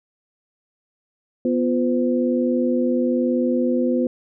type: tone cluster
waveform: sine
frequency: 247.2 / 348.3 / 510 Hz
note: B3 / F4 / C5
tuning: +2 / -5 / -44 cents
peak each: -19 / -24 / -23 dBFS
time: 1.45-4.07 s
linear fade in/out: 2 ms
effects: none